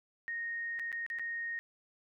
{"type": "tone with dropouts", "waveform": "sine", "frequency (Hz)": 1859, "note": "A#6", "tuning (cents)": -5, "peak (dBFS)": -35, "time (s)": [0.28, 1.59], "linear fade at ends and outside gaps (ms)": 0, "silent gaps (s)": [[0.791, 0.796], [0.918, 0.927], [1.064, 1.101], [1.187, 1.195]], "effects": []}